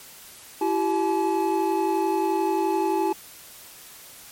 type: tone cluster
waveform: triangle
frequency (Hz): 334.9 / 386.4 / 857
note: E4 / G4 / A5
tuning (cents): +27 / -25 / -46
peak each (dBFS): -23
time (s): 0.61-3.13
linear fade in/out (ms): 5
effects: white hiss -45 dBFS RMS until 4.31 s + MP3 64 kbps